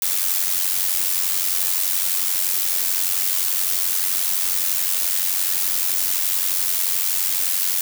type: noise with amplitude modulation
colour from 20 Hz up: blue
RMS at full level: -18 dBFS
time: 0.02-7.81 s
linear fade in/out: 2 ms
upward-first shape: sine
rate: 91.6 Hz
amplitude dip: 65%
effects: none